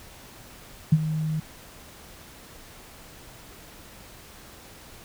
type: tone with ADSR envelope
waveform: sine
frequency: 156.4 Hz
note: D#3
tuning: 9 cents sharp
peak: -11 dBFS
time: 0.92-1.4 s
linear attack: 7 ms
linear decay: 46 ms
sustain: -13 dB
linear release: 5 ms
effects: pink hiss -47 dBFS RMS until 5.04 s